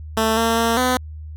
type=tone with pitch steps; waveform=10% pulse; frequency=221.7 / 228 / 229.7 / 252.9 Hz; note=A3 / A#3 / A#3 / B3; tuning=+13 / -38 / -25 / +41 cents; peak=-8 dBFS; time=0.17-0.97 s; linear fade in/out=2 ms; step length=200 ms; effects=added 77 Hz sine -31 dBFS peak until 1.36 s